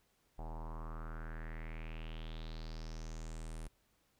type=tone with low-pass filter sweep; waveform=square; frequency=40.01 Hz; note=D#1; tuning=49 cents sharp; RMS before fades=-44 dBFS; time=0.38-3.68 s; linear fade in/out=10 ms; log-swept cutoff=790 to 10000 Hz; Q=4.8; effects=pink hiss -75 dBFS RMS until 4.19 s